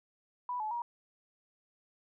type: tone with pitch steps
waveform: sine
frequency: 986 / 860 / 951 Hz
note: B5 / A5 / A#5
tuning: -3 / -40 / +34 cents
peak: -33 dBFS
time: 0.49-0.82 s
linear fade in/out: 2 ms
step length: 110 ms
effects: none